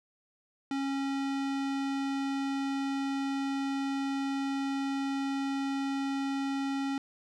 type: tone with low-pass filter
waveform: square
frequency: 274 Hz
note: C#4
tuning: 20 cents flat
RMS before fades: -32 dBFS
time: 0.71-6.98 s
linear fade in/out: 2 ms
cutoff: 5500 Hz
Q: 0.66
effects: none